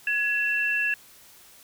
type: tone pair together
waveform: sine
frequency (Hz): 1682 / 2691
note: G#6 / E7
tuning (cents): +22 / +35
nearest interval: minor sixth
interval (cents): 813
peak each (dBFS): -25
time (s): 0.07-0.94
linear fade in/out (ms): 2
effects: white hiss -52 dBFS RMS until 1.63 s